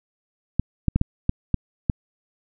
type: clicks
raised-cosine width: 5 ms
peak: -6 dBFS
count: 7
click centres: 0.596 / 0.883 / 0.96 / 1.014 / 1.294 / 1.543 / 1.898 s
effects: none